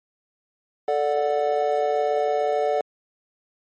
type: chord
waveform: triangle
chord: D major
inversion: second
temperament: just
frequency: 440.5 / 587.3 / 734.2 Hz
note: A4 / D5 / F#5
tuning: +2 / 0 / -14 cents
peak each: -22 dBFS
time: 0.88-2.81 s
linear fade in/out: 2 ms
effects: MP3 32 kbps